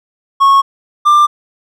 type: tone pair in turn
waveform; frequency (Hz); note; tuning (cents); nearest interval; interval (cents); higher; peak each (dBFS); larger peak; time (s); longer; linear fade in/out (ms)
triangle; 1099 / 1188.2; C#6 / D6; -15 / +20; minor second; 135; second; -3; neither; 0.4-0.62 / 1.05-1.27; neither; 20
effects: none